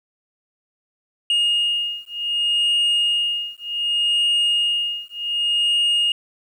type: beating tone pair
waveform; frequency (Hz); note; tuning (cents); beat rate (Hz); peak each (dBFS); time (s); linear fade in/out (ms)
sine; 2850 / 2850.66; F7 / F7; +34 / +35; 0.66; -19; 1.3-6.12; 2
effects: tanh soft clip ceiling -14 dBFS + 9-bit